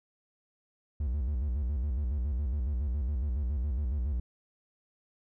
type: tone with vibrato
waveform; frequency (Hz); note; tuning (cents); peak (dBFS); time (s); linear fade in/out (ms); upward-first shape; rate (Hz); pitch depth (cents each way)
triangle; 66.9; C2; +39; -26; 1-4.2; 5; square; 7.2; 170
effects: none